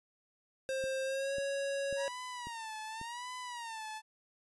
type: tone with pitch glide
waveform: square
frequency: 530 to 554.4 Hz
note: C5 to C#5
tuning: +22 to 0 cents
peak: -34 dBFS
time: 0.69-2.08 s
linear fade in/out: 0 ms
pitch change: +78 cents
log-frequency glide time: 1.04-1.36 s
type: click train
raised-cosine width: 3 ms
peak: -35 dBFS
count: 5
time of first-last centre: 0.84-3.014 s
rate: 1.84 Hz
type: tone with vibrato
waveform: sawtooth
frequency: 932.3 Hz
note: A#5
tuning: in tune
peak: -37 dBFS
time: 1.96-4.02 s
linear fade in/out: 50 ms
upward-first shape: sine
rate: 0.9 Hz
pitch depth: 130 cents each way
effects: resampled to 24000 Hz